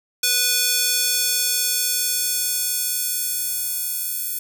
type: tone with high-pass filter sweep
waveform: square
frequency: 492.2 Hz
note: B4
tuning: 6 cents flat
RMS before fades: -22 dBFS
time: 0.23-4.39 s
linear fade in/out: 5 ms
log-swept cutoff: 3800 to 12000 Hz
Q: 0.74
effects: none